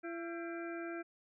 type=harmonic tone with a mistuned harmonic; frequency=337.9 Hz; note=E4; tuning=43 cents sharp; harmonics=1 / 2 / 4 / 5 / 6 / 7; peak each=-41 / -47 / -50 / -49 / -58 / -53 dBFS; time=0.03-1.03 s; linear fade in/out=20 ms; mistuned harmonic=5; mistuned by=-100 cents; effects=none